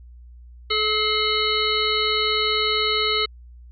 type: harmonic tone with a mistuned harmonic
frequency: 430 Hz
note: A4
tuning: 40 cents flat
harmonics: 1 / 3 / 5 / 7 / 9 / 10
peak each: -26 / -26 / -26 / -26 / -26 / -26 dBFS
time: 0.7-3.26 s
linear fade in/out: 10 ms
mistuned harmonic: 5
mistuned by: -29 cents
effects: added 60 Hz sine -41 dBFS peak until 3.71 s